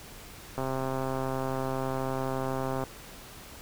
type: click train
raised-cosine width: 1 ms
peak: -18 dBFS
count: 299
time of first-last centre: 0.58-2.838 s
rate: 132 Hz
effects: pink hiss -47 dBFS RMS until 3.61 s